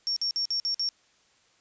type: tone bursts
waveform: sine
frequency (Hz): 5500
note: F8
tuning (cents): -27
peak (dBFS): -25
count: 6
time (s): 0.07-0.889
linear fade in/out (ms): 0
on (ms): 94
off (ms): 51
effects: white hiss -64 dBFS RMS until 1.6 s + resampled to 16000 Hz